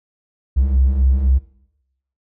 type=beating tone pair; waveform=triangle; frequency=63 / 66.9 Hz; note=B1 / C2; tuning=+35 / +39 cents; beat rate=3.9 Hz; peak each=-16 / -10 dBFS; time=0.56-1.39 s; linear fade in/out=20 ms; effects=noise-tail reverb RT60 0.8 s tail -21 dB re dry + tanh soft clip ceiling -7 dBFS